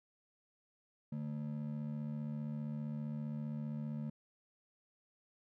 triangle ring-modulated tone, 185 Hz, F#3, in tune, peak -33 dBFS, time 1.12-4.1 s, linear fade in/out 5 ms, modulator 37.6 Hz, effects none

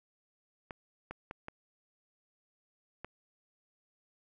clicks, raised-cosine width 0.5 ms, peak -26 dBFS, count 5, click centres 0.708 / 1.11 / 1.311 / 1.484 / 3.046 s, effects none

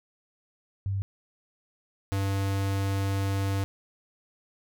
sine / square tone pair in turn, 98 / 98 Hz, G2 / G2, 0 / 0 cents, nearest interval unison, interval 0 cents, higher neither, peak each -26 dBFS, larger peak neither, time 0.86-1.02 / 2.12-3.64 s, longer second, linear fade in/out 0 ms, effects none

